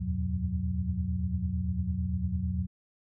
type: tone cluster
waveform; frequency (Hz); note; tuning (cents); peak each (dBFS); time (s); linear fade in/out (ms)
sine; 76.5 / 85.4 / 96.5 / 123.2 / 183.4; D#2 / F2 / G2 / B2 / F#3; -29 / -38 / -27 / -4 / -15; -33 / -33 / -36 / -39 / -33; 0-2.67; 20
effects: none

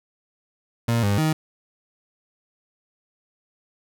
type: tone with pitch steps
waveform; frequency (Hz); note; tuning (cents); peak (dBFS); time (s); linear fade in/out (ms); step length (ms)
30% pulse; 116.8 / 101.2 / 156.7; A#2 / G#2 / D#3; +4 / -44 / +13; -16; 0.88-1.33; 5; 150
effects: none

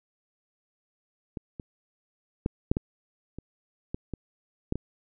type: clicks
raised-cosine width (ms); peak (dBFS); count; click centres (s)
3; -21 / -24 / -12 / -9 / -13 / -25 / -18 / -20 / -13 / -18; 10; 1.372 / 1.598 / 2.461 / 2.715 / 2.769 / 3.386 / 3.945 / 4.137 / 4.724 / 4.756
effects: none

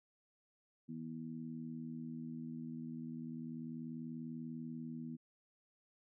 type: harmonic tone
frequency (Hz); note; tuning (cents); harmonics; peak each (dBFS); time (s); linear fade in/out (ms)
80.3; E2; -45; 2 / 3 / 4; -48 / -44 / -54; 0.88-5.17; 20
effects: none

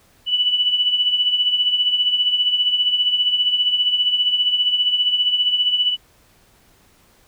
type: tone with tremolo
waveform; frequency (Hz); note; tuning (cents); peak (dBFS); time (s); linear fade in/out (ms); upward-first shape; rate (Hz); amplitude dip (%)
sine; 2965; F#7; +3; -12; 0.26-5.97; 50; triangle; 15; 70
effects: pink hiss -55 dBFS RMS until 7.27 s

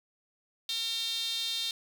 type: tone with high-pass filter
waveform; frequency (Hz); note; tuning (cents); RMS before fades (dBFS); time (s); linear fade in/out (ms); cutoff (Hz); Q
sawtooth; 456.3; A#4; -37; -33; 0.69-1.71; 2; 3700; 6.9
effects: none

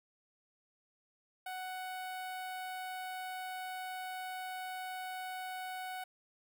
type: tone with notch filter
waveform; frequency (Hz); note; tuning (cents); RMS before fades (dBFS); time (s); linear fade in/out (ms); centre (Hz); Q
sawtooth; 743; F#5; +7; -42; 1.46-6.04; 5; 6100; 1.2
effects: none

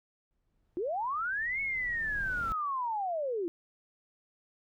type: noise with exponential growth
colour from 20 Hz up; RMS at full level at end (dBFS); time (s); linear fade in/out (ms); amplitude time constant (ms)
brown; -38; 0.31-2.52; 0; 480
type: linear two-way sweep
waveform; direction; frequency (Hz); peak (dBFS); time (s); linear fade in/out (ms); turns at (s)
sine; up then down; 323.3 to 2217 to 323.3; -30; 0.77-3.48; 0; 1.61
effects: none

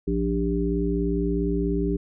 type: harmonic tone with a mistuned harmonic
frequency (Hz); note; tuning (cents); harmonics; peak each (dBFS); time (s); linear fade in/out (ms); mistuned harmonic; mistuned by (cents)
58.5; A#1; +7; 1 / 3 / 5 / 7; -27 / -27 / -27 / -27; 0.07-1.97; 10; 7; -54
effects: none

